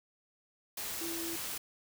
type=tone in noise; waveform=sine; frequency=334 Hz; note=E4; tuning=23 cents sharp; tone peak=-39 dBFS; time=1.01-1.36 s; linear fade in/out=5 ms; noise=white; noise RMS=-39 dBFS; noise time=0.77-1.58 s; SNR=-3 dB; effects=none